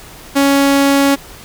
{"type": "tone", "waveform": "sawtooth", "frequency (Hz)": 278.2, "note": "C#4", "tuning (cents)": 6, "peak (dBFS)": -5, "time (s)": [0.35, 1.16], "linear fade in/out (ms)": 20, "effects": ["pink hiss -36 dBFS RMS until 1.44 s"]}